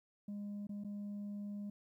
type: tone with dropouts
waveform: sine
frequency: 204.4 Hz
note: G#3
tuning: 27 cents flat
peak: -38 dBFS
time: 0.28-1.7 s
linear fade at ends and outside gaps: 5 ms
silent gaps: 0.67-0.692 / 0.838-0.846 s
effects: tanh soft clip ceiling -40 dBFS + 13-bit